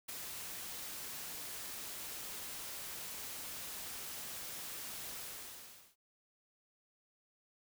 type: noise with ADSR envelope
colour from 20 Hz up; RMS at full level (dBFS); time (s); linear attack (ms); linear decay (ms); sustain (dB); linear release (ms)
white; -41; 0.08-5.96; 14; 9; -4; 780
effects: none